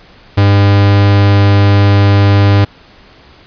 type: tone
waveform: 45% pulse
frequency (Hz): 100.6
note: G2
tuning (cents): +45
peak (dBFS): -5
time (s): 0.37-2.65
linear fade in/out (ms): 10
effects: pink hiss -41 dBFS RMS until 3.46 s + resampled to 11025 Hz